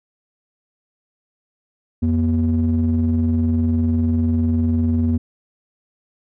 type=ring-modulated tone; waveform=triangle; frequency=76.5 Hz; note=D#2; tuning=29 cents flat; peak=-10 dBFS; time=2.02-5.18 s; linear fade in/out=10 ms; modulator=163 Hz; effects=none